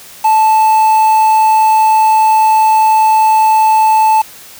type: tone with quantisation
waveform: triangle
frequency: 875 Hz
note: A5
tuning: 10 cents flat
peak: -4 dBFS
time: 0.24-4.22 s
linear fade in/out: 10 ms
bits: 4
effects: white hiss -35 dBFS RMS until 4.59 s